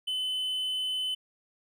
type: tone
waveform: triangle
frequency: 3029 Hz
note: F#7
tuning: 40 cents sharp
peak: -27 dBFS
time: 0.07-1.15 s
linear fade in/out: 10 ms
effects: none